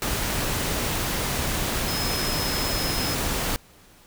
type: tone in noise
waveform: sine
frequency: 5140 Hz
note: E8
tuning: 45 cents flat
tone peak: -30 dBFS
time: 1.88-3.14 s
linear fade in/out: 0 ms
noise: pink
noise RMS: -26 dBFS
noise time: 0.02-3.56 s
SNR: -7 dB
effects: pink hiss -53 dBFS RMS until 4.06 s